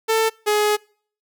sawtooth tone pair in turn, 445.1 / 420.1 Hz, A4 / G#4, +20 / +20 cents, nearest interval minor second, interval 100 cents, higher first, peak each -12 dBFS, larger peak neither, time 0.08-0.3 / 0.46-0.77 s, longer second, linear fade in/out 20 ms, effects noise-tail reverb RT60 0.5 s tail -26 dB re dry

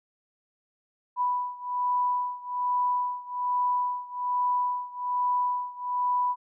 sine beating tone pair, 987.8 / 989 Hz, B5 / B5, 0 / +2 cents, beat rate 1.2 Hz, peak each -27 / -29 dBFS, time 1.16-6.36 s, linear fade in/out 50 ms, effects none

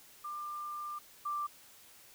sine tone pair in turn, 1192 / 1179.7 Hz, D6 / D6, +25 / +7 cents, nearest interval unison, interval 18 cents, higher first, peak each -38 / -33 dBFS, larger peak second, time 0.24-0.99 / 1.25-1.47 s, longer first, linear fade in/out 10 ms, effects white hiss -58 dBFS RMS until 2.14 s

